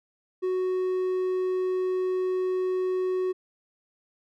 triangle tone, 370 Hz, F#4, in tune, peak -22 dBFS, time 0.42-3.33 s, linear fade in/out 20 ms, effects none

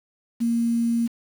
sine tone with quantisation, 233.1 Hz, A#3, in tune, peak -19 dBFS, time 0.4-1.08 s, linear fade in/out 20 ms, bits 7, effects none

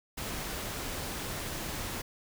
pink noise, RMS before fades -37 dBFS, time 0.17-2.02 s, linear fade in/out 10 ms, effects none

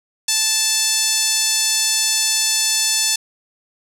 5% pulse tone with band-pass filter, 879 Hz, A5, 2 cents flat, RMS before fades -18 dBFS, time 0.28-3.16 s, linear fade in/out 5 ms, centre 6000 Hz, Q 0.87, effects none

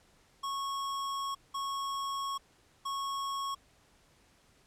square tone bursts at uneven times, 1100 Hz, C#6, 14 cents flat, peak -34 dBFS, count 3, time 0.43-1.35 / 1.54-2.38 / 2.85-3.55 s, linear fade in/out 10 ms, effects pink hiss -65 dBFS RMS until 4.66 s + low-pass 10000 Hz 12 dB/octave

